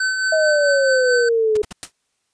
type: tone with tremolo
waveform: square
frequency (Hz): 1526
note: G6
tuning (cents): -47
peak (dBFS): -17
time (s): 0-1.29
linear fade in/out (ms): 5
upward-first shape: triangle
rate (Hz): 4.6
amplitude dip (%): 45
type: exponential sweep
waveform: sine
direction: down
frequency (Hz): 641 to 419.1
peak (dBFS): -14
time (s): 0.32-1.62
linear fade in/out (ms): 5
type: noise bursts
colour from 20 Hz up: pink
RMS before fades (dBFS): -32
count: 3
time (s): 1.55-1.728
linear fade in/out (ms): 5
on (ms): 22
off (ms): 56
type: noise with exponential decay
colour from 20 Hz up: white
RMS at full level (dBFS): -25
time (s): 1.83-1.92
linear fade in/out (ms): 0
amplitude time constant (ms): 18
effects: white hiss -70 dBFS RMS until 2.33 s + resampled to 22050 Hz